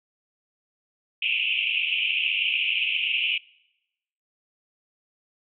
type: band-pass noise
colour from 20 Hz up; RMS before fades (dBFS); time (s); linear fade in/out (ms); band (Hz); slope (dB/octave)
white; -25; 1.22-3.38; 5; 2400 to 3000; 96
effects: noise-tail reverb RT60 0.9 s tail -24 dB re dry